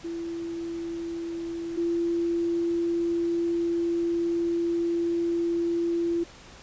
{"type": "tone pair in turn", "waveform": "sine", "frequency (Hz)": [336.1, 339.8], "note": ["E4", "F4"], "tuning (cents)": [34, -47], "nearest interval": "unison", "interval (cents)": 19, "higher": "second", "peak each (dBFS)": [-30, -23], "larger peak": "second", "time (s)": [[0.04, 1.77], [1.77, 6.24]], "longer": "second", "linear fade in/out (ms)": 10, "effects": ["pink hiss -48 dBFS RMS until 6.62 s", "resampled to 16000 Hz"]}